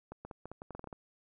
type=clicks; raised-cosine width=1 ms; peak=-30 dBFS; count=12; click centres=0.12 / 0.25 / 0.312 / 0.456 / 0.516 / 0.619 / 0.707 / 0.75 / 0.794 / 0.842 / 0.873 / 0.928 s; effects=none